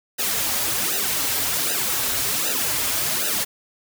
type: noise with flanger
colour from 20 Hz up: white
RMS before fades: -23 dBFS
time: 0.18-3.45 s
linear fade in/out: 20 ms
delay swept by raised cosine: 0.89 to 5.99 ms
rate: 1.3 Hz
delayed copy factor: -1
effects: none